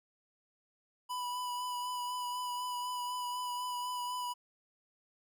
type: tone with vibrato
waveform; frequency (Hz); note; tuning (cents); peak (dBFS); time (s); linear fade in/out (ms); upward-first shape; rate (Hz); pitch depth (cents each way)
square; 987.8; B5; 0; -36; 1.09-4.34; 20; sine; 4; 18
effects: none